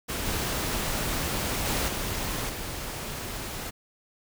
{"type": "noise with level steps", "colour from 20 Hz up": "pink", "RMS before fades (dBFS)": [-31, -29, -27, -31, -35], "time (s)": [0.08, 3.71], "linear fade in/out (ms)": 20, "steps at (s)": [0.26, 1.65, 1.88, 2.49], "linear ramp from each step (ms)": 2, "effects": []}